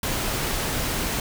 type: noise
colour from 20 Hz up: pink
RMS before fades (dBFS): -26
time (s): 0.03-1.2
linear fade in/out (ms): 2
effects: none